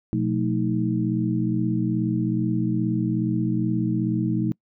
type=tone cluster; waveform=sine; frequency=122.5 / 179.1 / 221.5 / 316.4 Hz; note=B2 / F3 / A3 / D#4; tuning=-14 / +44 / +12 / +29 cents; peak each=-26 dBFS; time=0.13-4.52 s; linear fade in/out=0 ms; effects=noise-tail reverb RT60 0.1 s tail -26 dB re dry